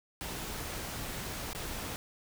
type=noise with dropouts; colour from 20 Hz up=pink; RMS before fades=-39 dBFS; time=0.21-1.96 s; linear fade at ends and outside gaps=0 ms; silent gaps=1.531-1.549 s; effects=none